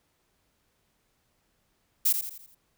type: noise with echo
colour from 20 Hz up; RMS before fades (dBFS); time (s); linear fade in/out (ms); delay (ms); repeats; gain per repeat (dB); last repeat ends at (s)
violet; -22; 2.05-2.13; 10; 84; 5; -7; 2.55
effects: pink hiss -72 dBFS RMS until 2.77 s